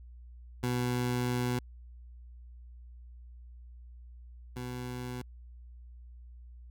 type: tone pair in turn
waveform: 20% pulse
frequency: 123.47 / 124.33 Hz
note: B2 / B2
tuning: 0 / +12 cents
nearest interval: unison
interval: 12 cents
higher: second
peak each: -24 / -32 dBFS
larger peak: first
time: 0.63-1.59 / 4.56-5.22 s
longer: first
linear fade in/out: 5 ms
effects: added 60 Hz sine -47 dBFS peak until 6.7 s